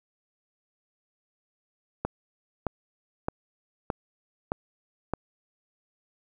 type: click train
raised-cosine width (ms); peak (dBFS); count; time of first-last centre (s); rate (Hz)
1; -13; 6; 2.05-5.136; 1.62
effects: 9-bit